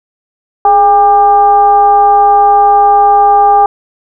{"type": "tone with frequency modulation", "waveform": "sine", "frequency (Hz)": 806, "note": "G5", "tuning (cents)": 48, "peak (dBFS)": -3, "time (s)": [0.65, 3.66], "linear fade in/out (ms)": 2, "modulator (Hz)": 387, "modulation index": 0.53, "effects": []}